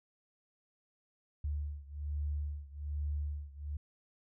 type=beating tone pair; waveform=sine; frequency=73 / 74.2 Hz; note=D2 / D2; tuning=-10 / +18 cents; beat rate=1.2 Hz; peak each=-37 / -39 dBFS; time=1.44-3.77 s; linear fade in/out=5 ms; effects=none